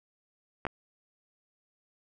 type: clicks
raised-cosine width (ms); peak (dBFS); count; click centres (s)
0.5; -18 / -16; 2; 0.652 / 0.667
effects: none